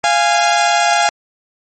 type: tone pair together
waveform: sawtooth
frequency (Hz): 694 / 825.3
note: F5 / G#5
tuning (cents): -11 / -11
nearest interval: minor third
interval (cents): 300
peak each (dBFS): -10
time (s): 0.04-1.09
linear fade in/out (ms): 0
effects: MP3 32 kbps